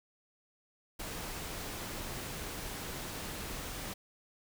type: noise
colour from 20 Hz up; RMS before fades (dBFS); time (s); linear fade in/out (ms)
pink; -41; 0.99-3.94; 10
effects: none